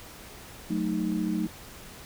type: chord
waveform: sine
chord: D# diminished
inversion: first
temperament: equal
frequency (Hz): 185 / 220 / 311.1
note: F#3 / A3 / D#4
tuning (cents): 0 / 0 / 0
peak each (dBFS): -30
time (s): 0.7-1.47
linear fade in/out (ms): 5
effects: pink hiss -46 dBFS RMS until 2.05 s